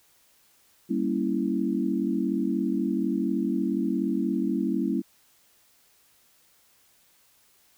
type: chord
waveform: sine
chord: G diminished seventh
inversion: none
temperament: equal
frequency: 196 / 233.1 / 277.2 / 329.6 Hz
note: G3 / Bb3 / Db4 / Fb4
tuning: 0 / 0 / 0 / 0 cents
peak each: -29 dBFS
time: 0.89-5.02 s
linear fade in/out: 20 ms
effects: white hiss -62 dBFS RMS until 7.77 s